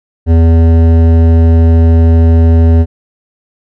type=tone with hard clipping; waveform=sine; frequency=82.41 Hz; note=E2; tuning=in tune; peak=-5 dBFS; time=0.26-2.86 s; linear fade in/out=50 ms; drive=13 dB; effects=none